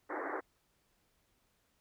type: band-pass noise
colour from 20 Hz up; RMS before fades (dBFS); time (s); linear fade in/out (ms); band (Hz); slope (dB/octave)
pink; -39; 0.09-0.41; 20; 290 to 2000; 96
effects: pink hiss -75 dBFS RMS until 1.8 s